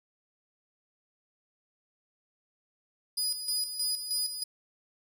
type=tone with tremolo; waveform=25% pulse; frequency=4947 Hz; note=D#8; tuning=11 cents flat; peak=-23 dBFS; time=3.17-4.44 s; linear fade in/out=10 ms; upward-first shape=square; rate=3.2 Hz; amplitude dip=60%; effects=none